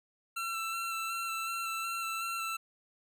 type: tone with vibrato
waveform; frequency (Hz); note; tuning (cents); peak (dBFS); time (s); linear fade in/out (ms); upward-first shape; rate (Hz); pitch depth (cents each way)
25% pulse; 1344; E6; +33; -30; 0.36-2.57; 10; square; 2.7; 14
effects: none